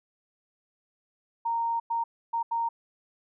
sine tone bursts at uneven times, 926 Hz, A#5, 12 cents flat, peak -25 dBFS, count 4, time 1.45-1.8 / 1.9-2.04 / 2.33-2.43 / 2.51-2.69 s, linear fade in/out 10 ms, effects none

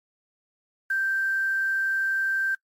sine tone with quantisation, 1568 Hz, G6, in tune, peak -22 dBFS, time 0.9-2.55 s, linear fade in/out 5 ms, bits 8, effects noise-tail reverb RT60 0.1 s tail -23 dB re dry + MP3 64 kbps

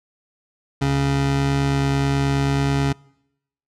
25% pulse tone pair together, 69.3 / 138.6 Hz, C#2 / C#3, 0 / 0 cents, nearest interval octave, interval 1200 cents, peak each -24 / -15 dBFS, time 0.81-2.93 s, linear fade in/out 10 ms, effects noise-tail reverb RT60 0.8 s tail -25 dB re dry + low-pass 7000 Hz 12 dB/octave

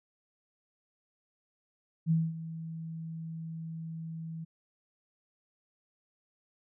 sine tone with ADSR envelope, 162.6 Hz, E3, 23 cents flat, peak -22 dBFS, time 2.06-4.45 s, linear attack 48 ms, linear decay 220 ms, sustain -15 dB, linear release 15 ms, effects none

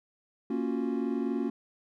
triangle chord, Gb major seventh, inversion first, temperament equal, 233.1 / 277.2 / 349.2 / 370 Hz, Bb3 / Db4 / F4 / Gb4, 0 / 0 / 0 / 0 cents, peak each -30 / -30 / -34 / -34 dBFS, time 0.5-1.5 s, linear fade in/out 5 ms, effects none

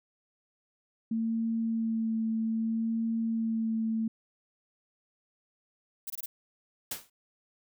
sine tone with vibrato, 225 Hz, A3, 39 cents sharp, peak -27 dBFS, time 1.11-4.08 s, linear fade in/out 5 ms, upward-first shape sine, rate 0.63 Hz, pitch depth 15 cents each way
violet noise bursts, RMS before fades -37 dBFS, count 4, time 6.07-6.26 s, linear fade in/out 5 ms, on 31 ms, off 22 ms
white noise with exponential decay, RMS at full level -31 dBFS, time 6.91-7.1 s, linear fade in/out 5 ms, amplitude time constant 40 ms
effects none

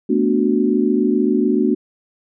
sine chord, B minor seventh, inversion third, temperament equal, 220 / 246.9 / 293.7 / 370 Hz, A3 / B3 / D4 / F#4, 0 / 0 / 0 / 0 cents, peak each -19 dBFS, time 0.09-1.75 s, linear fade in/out 10 ms, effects none

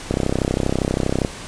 click train, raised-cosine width 2 ms, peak -5 dBFS, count 38, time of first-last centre 0.11-1.248 s, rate 32.5 Hz, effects pink hiss -34 dBFS RMS until 1.47 s + resampled to 22050 Hz

